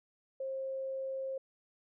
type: tone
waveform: sine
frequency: 533 Hz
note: C5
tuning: 32 cents sharp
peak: -35 dBFS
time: 0.4-1.38 s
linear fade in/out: 5 ms
effects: none